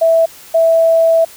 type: tone pair in turn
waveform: sine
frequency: 657 / 657 Hz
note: E5 / E5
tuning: -6 / -6 cents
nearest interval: unison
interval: 0 cents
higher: neither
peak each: -7 dBFS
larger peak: neither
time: 0.01-0.26 / 0.54-1.25 s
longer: second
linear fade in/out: 10 ms
effects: white hiss -38 dBFS RMS until 1.36 s